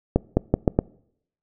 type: accelerating click train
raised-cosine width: 2 ms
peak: -3 dBFS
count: 5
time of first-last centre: 0.16-0.789 s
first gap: 210 ms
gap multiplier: 0.81
effects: noise-tail reverb RT60 0.7 s tail -24 dB re dry